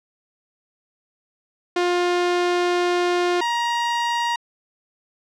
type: tone pair in turn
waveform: sawtooth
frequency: 353.8 / 944.5 Hz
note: F4 / A#5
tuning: +23 / +22 cents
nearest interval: octave + perfect fourth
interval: 1699 cents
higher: second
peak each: -14 / -16 dBFS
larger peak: first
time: 1.76-3.41 / 3.41-4.36 s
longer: first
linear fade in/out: 5 ms
effects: low-pass 5000 Hz 12 dB/octave